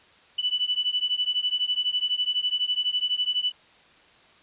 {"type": "beating tone pair", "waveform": "sine", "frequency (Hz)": [2970, 2982], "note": ["F#7", "F#7"], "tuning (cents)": [6, 13], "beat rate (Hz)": 12, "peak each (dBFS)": -26, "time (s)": [0.38, 3.52], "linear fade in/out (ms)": 10, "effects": ["white hiss -55 dBFS RMS until 4.42 s", "resampled to 8000 Hz"]}